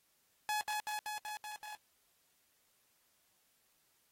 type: tone with echo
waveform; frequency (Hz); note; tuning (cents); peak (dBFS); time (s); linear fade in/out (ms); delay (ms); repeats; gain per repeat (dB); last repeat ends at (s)
sawtooth; 847; G#5; +34; -29; 0.49-0.61; 0; 190; 6; -2; 1.75
effects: white hiss -74 dBFS RMS until 4.11 s + AAC 48 kbps